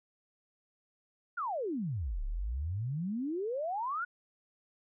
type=exponential two-way sweep; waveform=sine; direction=down then up; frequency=1488 to 32.7 to 1488 Hz; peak=-32 dBFS; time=1.37-4.05 s; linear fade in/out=10 ms; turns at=2.23 s; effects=none